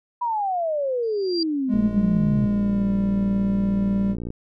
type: exponential sweep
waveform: sine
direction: down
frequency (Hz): 987 to 126.6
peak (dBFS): -21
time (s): 0.21-2.46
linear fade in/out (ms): 10
type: tone with exponential growth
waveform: sine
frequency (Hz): 4744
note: D8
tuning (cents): +17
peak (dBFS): -21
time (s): 1.03-1.43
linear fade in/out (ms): 2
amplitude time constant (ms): 86
type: tone with pitch glide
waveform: triangle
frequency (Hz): 207.7 to 197.18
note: G#3 to G3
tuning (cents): 0 to +10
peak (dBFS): -17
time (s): 1.68-4.16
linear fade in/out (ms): 50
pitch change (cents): -90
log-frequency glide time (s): 2.37-2.94
type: click train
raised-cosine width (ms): 3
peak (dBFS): -19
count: 151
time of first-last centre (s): 1.74-4.304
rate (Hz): 58.5
effects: none